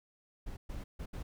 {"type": "noise bursts at uneven times", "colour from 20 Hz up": "brown", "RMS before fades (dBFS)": -41, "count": 4, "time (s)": [[0.46, 0.57], [0.69, 0.84], [0.99, 1.06], [1.13, 1.23]], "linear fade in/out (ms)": 10, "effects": []}